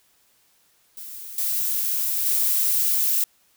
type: noise with level steps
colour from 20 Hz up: violet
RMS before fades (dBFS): -37 / -24 / -21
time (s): 0.97-3.24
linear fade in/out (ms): 2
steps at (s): 1.38 / 2.26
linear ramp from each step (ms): 2
effects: white hiss -62 dBFS RMS until 3.56 s